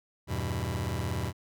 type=chord; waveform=sawtooth; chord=E minor; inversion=none; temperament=just; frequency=82.41 / 98.89 / 123.61 Hz; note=E2 / G2 / B2; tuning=0 / +16 / +2 cents; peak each=-30 dBFS; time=0.27-1.33 s; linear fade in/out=50 ms; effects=none